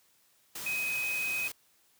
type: tone in noise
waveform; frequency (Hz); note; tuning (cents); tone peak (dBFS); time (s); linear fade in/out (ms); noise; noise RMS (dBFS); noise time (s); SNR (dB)
sine; 2520; D#7; +21; -30; 0.66-1.48; 5; white; -40; 0.55-1.52; +7
effects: white hiss -67 dBFS RMS until 1.99 s + high-pass 60 Hz 12 dB/octave